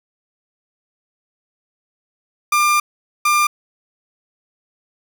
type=tone bursts at uneven times; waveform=30% pulse; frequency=1196 Hz; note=D6; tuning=31 cents sharp; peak=-10 dBFS; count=2; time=2.52-2.8 / 3.25-3.47 s; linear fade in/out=5 ms; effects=none